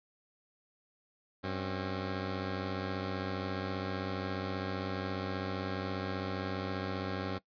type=tone pair together; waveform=10% pulse; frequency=95 / 268.7 Hz; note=F#2 / C4; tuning=+46 / +46 cents; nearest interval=octave + tritone; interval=1800 cents; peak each=-27 / -32 dBFS; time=1.43-7.39 s; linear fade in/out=20 ms; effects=noise-tail reverb RT60 0.1 s tail -20 dB re dry + resampled to 11025 Hz